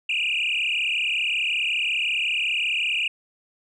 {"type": "tone with frequency modulation", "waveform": "sine", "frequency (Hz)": 2637, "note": "E7", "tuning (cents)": 0, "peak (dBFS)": -20, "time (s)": [0.09, 3.08], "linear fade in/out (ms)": 5, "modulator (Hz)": 34.6, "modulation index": 7.6, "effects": ["tanh soft clip ceiling -18 dBFS"]}